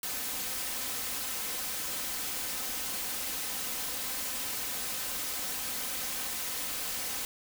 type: noise with comb filter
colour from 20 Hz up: white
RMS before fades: -35 dBFS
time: 0.03-7.25 s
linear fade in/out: 2 ms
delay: 3.9 ms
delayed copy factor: +0.5
effects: none